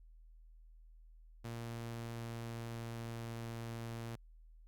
sawtooth tone with pitch glide, 116.54 to 115.6 Hz, A#2 to A#2, 0 to -14 cents, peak -38 dBFS, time 1.44-4.16 s, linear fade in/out 10 ms, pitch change -14 cents, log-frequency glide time 1.6-3.42 s, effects added 40 Hz sine -56 dBFS peak until 4.67 s + Opus 48 kbps

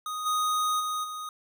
square tone with level steps, 1244.5 Hz, D#6, in tune, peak -32 / -25 / -29 / -35 dBFS, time 0.06-1.29 s, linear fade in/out 2 ms, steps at 0.25 / 0.79 / 1.03 s, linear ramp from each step 20 ms, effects none

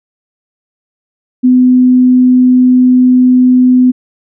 sine tone, 252.3 Hz, B3, 37 cents sharp, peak -3 dBFS, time 1.43-3.92 s, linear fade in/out 20 ms, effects none

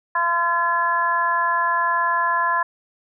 harmonic tone, 341.3 Hz, F4, 40 cents flat, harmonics 2 / 3 / 4 / 5, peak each -29 / -19 / -29 / -23 dBFS, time 0.15-2.63 s, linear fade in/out 5 ms, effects none

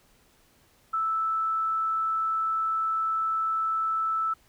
sine tone, 1316 Hz, E6, 3 cents flat, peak -24 dBFS, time 0.93-4.34 s, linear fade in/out 10 ms, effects pink hiss -62 dBFS RMS until 4.48 s

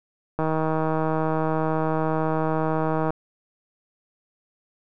click train, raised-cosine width 1 ms, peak -11 dBFS, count 430, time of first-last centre 0.39-3.105 s, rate 158 Hz, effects none

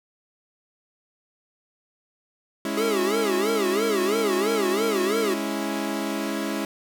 sawtooth chord, C# minor, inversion second, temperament equal, 207.7 / 277.2 / 329.6 Hz, G#3 / C#4 / E4, 0 / 0 / 0 cents, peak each -26 dBFS, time 2.65-6.65 s, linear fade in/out 2 ms
square tone with vibrato, 407.3 Hz, G#4, 34 cents flat, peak -23 dBFS, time 2.77-5.34 s, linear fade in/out 5 ms, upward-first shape sine, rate 3 Hz, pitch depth 210 cents each way
effects none

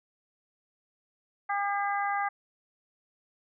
harmonic tone, 403 Hz, G4, 48 cents sharp, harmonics 2 / 3 / 4 / 5, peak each -29 / -33 / -35 / -37 dBFS, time 1.49-2.29 s, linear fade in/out 10 ms, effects none

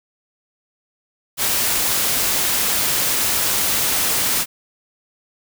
white noise, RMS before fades -19 dBFS, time 1.37-4.46 s, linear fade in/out 50 ms, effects none

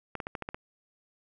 clicks, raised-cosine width 0.5 ms, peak -20 dBFS, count 7, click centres 0.153 / 0.202 / 0.269 / 0.352 / 0.423 / 0.489 / 0.545 s, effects none

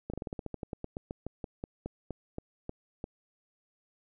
slowing click train, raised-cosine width 2 ms, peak -23 dBFS, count 22, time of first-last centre 0.1-3.041 s, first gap 36 ms, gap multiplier 1.12, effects none

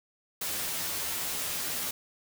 white noise with comb filter, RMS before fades -33 dBFS, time 0.41-1.91 s, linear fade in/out 5 ms, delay 12 ms, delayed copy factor +0.75, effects none

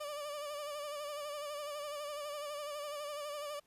30% pulse tone with vibrato, 587.3 Hz, D5, in tune, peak -37 dBFS, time 0-3.6 s, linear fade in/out 10 ms, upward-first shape sine, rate 12 Hz, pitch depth 49 cents each way, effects pink hiss -73 dBFS RMS until 3.66 s + resampled to 32000 Hz

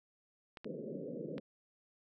clicks, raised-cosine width 0.3 ms, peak -31 dBFS, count 3, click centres 0.572 / 0.645 / 1.381 s
white band-pass noise, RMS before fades -43 dBFS, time 0.65-1.4 s, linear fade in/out 10 ms, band 140 to 560 Hz, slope 96 dB/octave
effects none

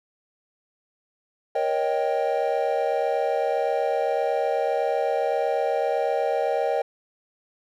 triangle chord, Eb dominant seventh, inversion second, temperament equal with one note detuned, 472.7 / 554.4 / 622.3 / 784 Hz, Bb4 / Db5 / Eb5 / G5, +24 / 0 / 0 / 0 cents, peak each -25 dBFS, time 1.55-6.82 s, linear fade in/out 5 ms, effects none

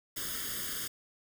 white noise with comb filter, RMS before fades -37 dBFS, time 0.16-0.88 s, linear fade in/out 10 ms, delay 0.6 ms, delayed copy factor +0.85, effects none

